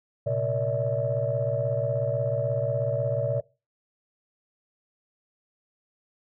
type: tone cluster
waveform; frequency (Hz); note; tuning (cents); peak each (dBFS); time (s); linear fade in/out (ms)
sine; 116.9 / 133.3 / 465 / 574 / 640; A#2 / C3 / A#4 / D5 / D#5; +5 / +33 / -4 / -40 / +49; -30 / -31 / -35 / -26 / -31; 0.26-3.41; 10
effects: noise-tail reverb RT60 0.3 s tail -21 dB re dry + tanh soft clip ceiling -14 dBFS